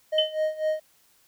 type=tone with tremolo; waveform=triangle; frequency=622.3 Hz; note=D#5; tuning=in tune; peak=-19 dBFS; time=0.12-0.8 s; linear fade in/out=10 ms; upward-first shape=sine; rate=4 Hz; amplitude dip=85%
type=tone with exponential decay; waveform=sine; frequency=3049 Hz; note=G7; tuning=49 cents flat; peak=-17 dBFS; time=0.18-0.38 s; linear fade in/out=5 ms; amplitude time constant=42 ms
effects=white hiss -62 dBFS RMS until 1.27 s